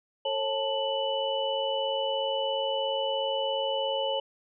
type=tone cluster; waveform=sine; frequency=447 / 544 / 878 / 2972 Hz; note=A4 / C#5 / A5 / F#7; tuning=+27 / -33 / -4 / +7 cents; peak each=-37 / -29 / -33 / -32 dBFS; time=0.25-4.2 s; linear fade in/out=5 ms; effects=none